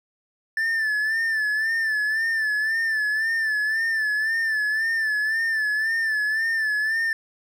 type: tone with vibrato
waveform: triangle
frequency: 1760 Hz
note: A6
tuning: in tune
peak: -19 dBFS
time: 0.57-7.13 s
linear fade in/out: 2 ms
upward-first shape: sine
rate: 1.9 Hz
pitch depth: 60 cents each way
effects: none